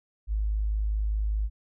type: tone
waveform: sine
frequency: 52.5 Hz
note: G#1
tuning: 19 cents sharp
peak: -24 dBFS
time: 0.27-1.5 s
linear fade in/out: 50 ms
effects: none